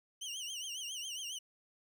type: tone with vibrato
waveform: 25% pulse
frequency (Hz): 2986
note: F#7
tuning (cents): +15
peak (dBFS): -36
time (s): 0.21-1.39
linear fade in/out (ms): 10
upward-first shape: triangle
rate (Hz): 7.3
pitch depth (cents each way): 150
effects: none